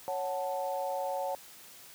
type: chord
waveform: sine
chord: F# minor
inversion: second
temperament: equal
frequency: 554.4 / 740 / 880 Hz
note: C#5 / F#5 / A5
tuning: 0 / 0 / 0 cents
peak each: -34 / -36 / -37 dBFS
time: 0.08-1.35 s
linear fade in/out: 0 ms
effects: white hiss -52 dBFS RMS until 1.94 s + high-pass 80 Hz 12 dB/octave